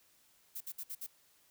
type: noise bursts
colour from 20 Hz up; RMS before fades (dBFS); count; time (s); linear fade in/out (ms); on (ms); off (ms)
violet; -42; 5; 0.55-1.067; 10; 57; 58
effects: white hiss -68 dBFS RMS until 1.5 s